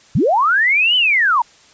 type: linear two-way sweep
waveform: sine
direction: up then down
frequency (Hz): 94.9 to 3057 to 879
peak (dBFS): -11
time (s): 0.15-1.42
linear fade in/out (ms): 5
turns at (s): 0.96
effects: white hiss -48 dBFS RMS until 1.73 s + resampled to 16000 Hz